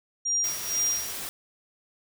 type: tone with tremolo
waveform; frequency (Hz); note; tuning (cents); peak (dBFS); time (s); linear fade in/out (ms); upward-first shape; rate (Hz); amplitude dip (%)
sine; 5700; F8; +34; -22; 0.25-1.12; 10; sine; 2.1; 85
type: noise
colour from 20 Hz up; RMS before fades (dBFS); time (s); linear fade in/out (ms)
white; -35; 0.44-1.29; 0
effects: none